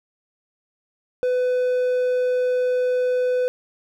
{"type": "tone", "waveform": "triangle", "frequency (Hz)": 501, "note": "B4", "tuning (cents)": 25, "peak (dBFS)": -16, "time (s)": [1.23, 3.48], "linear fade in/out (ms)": 0, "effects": []}